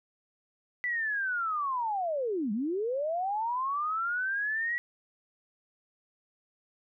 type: linear two-way sweep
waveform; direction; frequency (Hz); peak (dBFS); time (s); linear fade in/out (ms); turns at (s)
sine; down then up; 1991 to 196 to 1940; -28; 0.84-4.78; 0; 2.52
effects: none